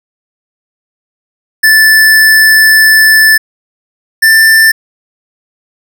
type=tone pair in turn; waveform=square; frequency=1753 / 1776.4 Hz; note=A6 / A6; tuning=-7 / +16 cents; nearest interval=unison; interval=23 cents; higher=second; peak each=-3 dBFS; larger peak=neither; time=1.63-3.38 / 4.22-4.72 s; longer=first; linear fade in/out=10 ms; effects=none